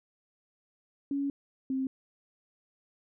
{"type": "tone pair in turn", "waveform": "sine", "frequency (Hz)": [280, 264.3], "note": ["C#4", "C4"], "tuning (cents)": [18, 18], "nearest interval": "minor second", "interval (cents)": 100, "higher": "first", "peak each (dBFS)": -28, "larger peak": "neither", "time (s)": [[1.11, 1.3], [1.7, 1.87]], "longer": "first", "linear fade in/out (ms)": 2, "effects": []}